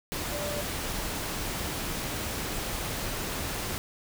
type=tone in noise; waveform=sine; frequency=587.3 Hz; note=D5; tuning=in tune; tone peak=-34 dBFS; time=0.32-0.61 s; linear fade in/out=0 ms; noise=pink; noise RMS=-33 dBFS; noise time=0.12-3.78 s; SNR=-4 dB; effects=none